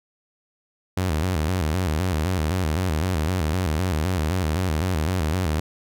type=tone with vibrato; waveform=sawtooth; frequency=84.5 Hz; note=E2; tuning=43 cents sharp; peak=-17 dBFS; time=0.97-5.6 s; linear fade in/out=5 ms; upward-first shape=square; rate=3.9 Hz; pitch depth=160 cents each way; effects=none